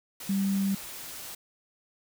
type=tone in noise; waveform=sine; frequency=196 Hz; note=G3; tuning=in tune; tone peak=-24 dBFS; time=0.29-0.75 s; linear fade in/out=5 ms; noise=white; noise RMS=-41 dBFS; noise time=0.2-1.35 s; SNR=+14 dB; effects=none